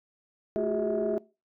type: tone cluster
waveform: sine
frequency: 218.2 / 346.2 / 372.1 / 410 / 645 Hz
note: A3 / F4 / F#4 / G#4 / E5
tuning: -14 / -15 / +10 / -22 / -38 cents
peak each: -33 / -36 / -30 / -30 / -29 dBFS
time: 0.56-1.18 s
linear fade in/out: 0 ms
effects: noise-tail reverb RT60 0.3 s tail -22 dB re dry + tanh soft clip ceiling -19 dBFS